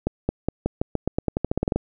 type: accelerating click train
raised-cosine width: 2 ms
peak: -8 dBFS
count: 17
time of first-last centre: 0.07-1.76 s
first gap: 220 ms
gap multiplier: 0.89
effects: none